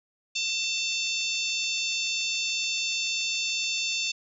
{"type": "harmonic tone", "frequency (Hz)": 893, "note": "A5", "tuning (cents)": 25, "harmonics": [3, 4, 5, 6, 7, 8], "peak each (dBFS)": [-30, -32, -34, -36, -37, -38], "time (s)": [0.35, 4.12], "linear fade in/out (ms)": 10, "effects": []}